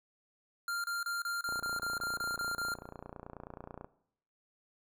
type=tone bursts; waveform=square; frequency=1393 Hz; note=F6; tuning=5 cents flat; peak=-34 dBFS; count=11; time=0.68-2.74 s; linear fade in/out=2 ms; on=160 ms; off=30 ms
type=click train; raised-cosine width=1 ms; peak=-30 dBFS; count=70; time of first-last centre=1.49-3.845 s; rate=29.3 Hz
effects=noise-tail reverb RT60 0.7 s tail -18 dB re dry